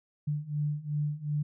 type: beating tone pair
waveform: sine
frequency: 146.83 / 149.53 Hz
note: D3 / D3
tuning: 0 / +32 cents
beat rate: 2.7 Hz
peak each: -33 / -31 dBFS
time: 0.27-1.43 s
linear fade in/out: 10 ms
effects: none